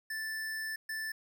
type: tone bursts at uneven times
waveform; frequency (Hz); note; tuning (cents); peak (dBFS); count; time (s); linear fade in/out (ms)
square; 1760; A6; 0; -36; 2; 0.1-0.76 / 0.89-1.12; 5
effects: 11-bit